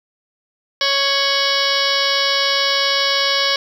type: harmonic tone with a mistuned harmonic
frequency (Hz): 554.4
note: C#5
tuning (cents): 0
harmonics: 1 / 2 / 3 / 4 / 5 / 6 / 7 / 8 / 9 / 10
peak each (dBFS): -24 / -24 / -24 / -24 / -24 / -24 / -24 / -24 / -24 / -24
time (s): 0.81-3.56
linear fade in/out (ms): 2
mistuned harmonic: 5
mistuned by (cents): +120
effects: 7-bit